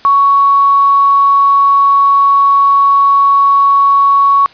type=tone with quantisation; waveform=sine; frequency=1115 Hz; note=C#6; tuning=10 cents sharp; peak=-5 dBFS; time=0.05-4.46 s; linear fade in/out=0 ms; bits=5; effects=white hiss -40 dBFS RMS until 4.53 s + resampled to 11025 Hz